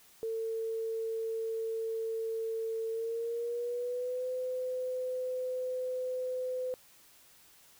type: tone with pitch glide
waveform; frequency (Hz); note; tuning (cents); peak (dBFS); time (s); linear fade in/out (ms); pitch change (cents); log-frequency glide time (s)
sine; 450 to 508; A4 to B4; +39 to +49; -32; 0.23-6.74; 0; +210; 2.91-4.28
effects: white hiss -60 dBFS RMS until 7.79 s